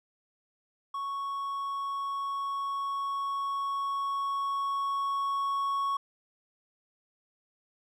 triangle tone with level ramp, 1108.7 Hz, C#6, in tune, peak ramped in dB -30 to -25 dBFS, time 0.94-5.97 s, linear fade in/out 5 ms, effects none

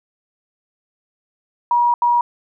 sine tone bursts at uneven times, 958 Hz, A#5, 47 cents sharp, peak -12 dBFS, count 2, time 1.71-1.94 / 2.02-2.21 s, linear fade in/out 2 ms, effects none

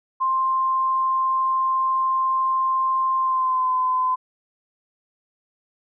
sine tone with pitch glide, 1051 to 1022.3 Hz, C6 to C6, +7 to -41 cents, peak -18 dBFS, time 0.2-4.16 s, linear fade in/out 20 ms, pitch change -48 cents, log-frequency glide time 3.19-3.72 s, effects none

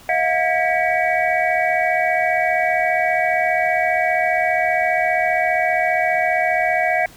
sine tone cluster, 643 / 718 / 1631 / 1952 / 2264 Hz, E5 / F5 / G#6 / B6 / C#7, -43 / +48 / -32 / -21 / +36 cents, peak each -22 / -19 / -26 / -23 / -23 dBFS, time 0.09-7.06 s, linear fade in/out 2 ms, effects pink hiss -45 dBFS RMS until 7.16 s

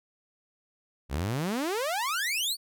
sawtooth exponential sweep, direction up, 61 to 4699 Hz, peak -24 dBFS, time 1.09-2.57 s, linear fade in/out 50 ms, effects none

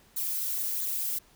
violet noise with flanger, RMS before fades -31 dBFS, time 0.16-1.19 s, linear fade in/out 10 ms, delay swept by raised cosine 0.36 to 5.06 ms, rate 1.5 Hz, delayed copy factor -1, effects pink hiss -60 dBFS RMS until 1.35 s

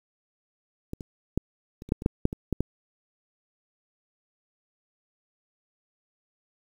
clicks, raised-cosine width 3 ms, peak -20 / -25 / -11 / -27 / -30 / -8 / -23 / -8 / -7 / -19 / -12 / -12 dBFS, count 12, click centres 0.934 / 1.008 / 1.376 / 1.821 / 1.89 / 1.921 / 2.021 / 2.061 / 2.254 / 2.329 / 2.527 / 2.606 s, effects 8-bit

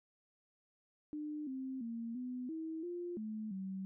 sine tone with pitch steps, 300.7 / 263 / 230.7 / 250.6 / 321.1 / 350.2 / 216.3 / 191.1 Hz, D4 / C4 / A#3 / B3 / E4 / F4 / A3 / G3, +41 / +9 / -18 / +25 / -45 / +5 / -29 / -44 cents, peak -39 dBFS, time 1.13-3.85 s, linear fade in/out 0 ms, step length 340 ms, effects none

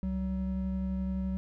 triangle tone pair together, 66.9 / 189 Hz, C2 / F#3, +39 / +37 cents, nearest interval octave + tritone, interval 1798 cents, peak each -33 / -29 dBFS, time 0.03-1.37 s, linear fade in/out 0 ms, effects none

